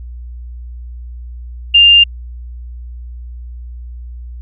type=tone; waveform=sine; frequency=2800 Hz; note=F7; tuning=4 cents sharp; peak=-3 dBFS; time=1.74-2.04 s; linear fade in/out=10 ms; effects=added 60 Hz sine -26 dBFS peak until 4.41 s